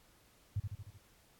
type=tone with echo; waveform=sine; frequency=101 Hz; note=G#2; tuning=48 cents flat; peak=-31 dBFS; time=0.56-0.6 s; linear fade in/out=5 ms; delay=76 ms; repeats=5; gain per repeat=-4 dB; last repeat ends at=0.98 s; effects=pink hiss -66 dBFS RMS until 1.39 s + AAC 64 kbps